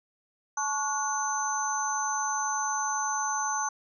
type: tone cluster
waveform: sine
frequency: 862 / 1110 / 1452 / 6170 Hz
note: A5 / C#6 / F#6 / G8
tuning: -36 / +2 / -33 / -28 cents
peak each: -31 / -33 / -36 / -31 dBFS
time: 0.57-3.69 s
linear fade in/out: 5 ms
effects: none